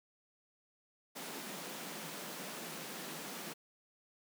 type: high-pass noise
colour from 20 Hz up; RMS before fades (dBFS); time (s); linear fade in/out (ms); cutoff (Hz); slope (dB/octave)
pink; -45; 1.15-3.54; 20; 150; 96
effects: none